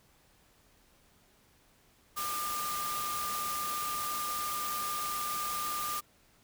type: tone in noise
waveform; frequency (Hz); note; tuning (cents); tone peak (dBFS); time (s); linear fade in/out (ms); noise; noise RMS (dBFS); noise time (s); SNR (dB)
sine; 1201; D6; +38; -34; 2.16-6.01; 20; white; -38; 2.16-6.01; +1
effects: pink hiss -65 dBFS RMS until 6.43 s